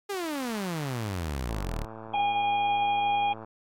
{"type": "exponential sweep", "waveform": "sawtooth", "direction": "down", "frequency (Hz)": [415.1, 34.65], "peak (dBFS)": -26, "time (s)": [0.09, 1.85], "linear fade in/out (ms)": 10}
{"type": "click train", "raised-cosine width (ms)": 1, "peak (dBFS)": -28, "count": 217, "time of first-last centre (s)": [1.5, 3.446], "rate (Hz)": 111}
{"type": "harmonic tone", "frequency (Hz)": 814, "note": "G#5", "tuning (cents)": -35, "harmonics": [1, 3, 4], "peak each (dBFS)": [-23, -35, -38], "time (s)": [2.13, 3.34], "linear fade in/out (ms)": 20}
{"effects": ["AAC 48 kbps"]}